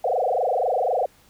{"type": "tone with frequency modulation", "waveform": "sine", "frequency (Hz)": 622.3, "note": "D#5", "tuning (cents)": 0, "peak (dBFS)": -19, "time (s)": [0.04, 1.06], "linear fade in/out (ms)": 5, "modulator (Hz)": 24, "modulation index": 6, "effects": ["pink hiss -56 dBFS RMS until 1.29 s"]}